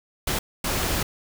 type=noise bursts at uneven times; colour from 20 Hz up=pink; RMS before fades=-25 dBFS; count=2; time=0.27-0.39 / 0.64-1.03 s; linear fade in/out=5 ms; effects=none